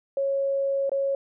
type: tone with dropouts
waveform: sine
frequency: 550 Hz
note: C#5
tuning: 14 cents flat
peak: -22 dBFS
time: 0.17-1.15 s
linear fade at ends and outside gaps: 2 ms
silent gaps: 0.895-0.917 s
effects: none